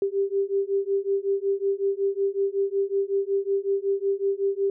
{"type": "beating tone pair", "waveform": "sine", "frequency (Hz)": [392, 397.4], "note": ["G4", "G4"], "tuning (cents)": [0, 24], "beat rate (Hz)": 5.4, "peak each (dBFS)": [-25, -25], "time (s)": [0.02, 4.7], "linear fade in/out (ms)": 2, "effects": []}